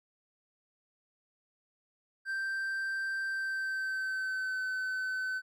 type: tone with pitch glide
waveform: triangle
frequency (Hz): 1568 to 1519.8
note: G6 to F#6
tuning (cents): 0 to +46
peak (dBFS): -30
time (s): 2.25-5.42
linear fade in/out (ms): 50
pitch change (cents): -54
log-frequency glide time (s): 3.26-4.61
effects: none